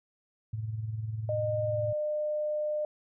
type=tone with tremolo; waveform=sine; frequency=110 Hz; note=A2; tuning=in tune; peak=-29 dBFS; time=0.53-1.93 s; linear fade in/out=5 ms; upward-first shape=sine; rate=20 Hz; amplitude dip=60%
type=tone with pitch glide; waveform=sine; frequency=612 to 603.2 Hz; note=D#5 to D5; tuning=-29 to +46 cents; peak=-28 dBFS; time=1.29-2.85 s; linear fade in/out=2 ms; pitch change=-25 cents; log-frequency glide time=1.65-1.8 s
effects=none